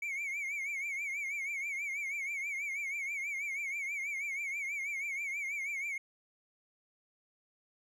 triangle tone with vibrato, 2241 Hz, C#7, 18 cents sharp, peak -33 dBFS, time 0.02-5.98 s, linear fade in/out 5 ms, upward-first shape triangle, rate 6.2 Hz, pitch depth 120 cents each way, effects none

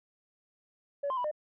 sine tone with pitch steps, 567 / 1047 / 984 / 605 Hz, C#5 / C6 / B5 / D#5, +39 / +1 / -7 / -49 cents, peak -28 dBFS, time 1.03-1.314 s, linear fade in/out 10 ms, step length 71 ms, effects tanh soft clip ceiling -26 dBFS

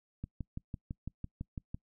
click train, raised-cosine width 5 ms, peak -26 dBFS, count 10, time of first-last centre 0.24-1.745 s, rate 5.98 Hz, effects noise-tail reverb RT60 0.1 s tail -25 dB re dry

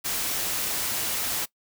white noise, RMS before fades -28 dBFS, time 0.04-1.46 s, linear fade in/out 20 ms, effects noise-tail reverb RT60 0.1 s tail -21 dB re dry

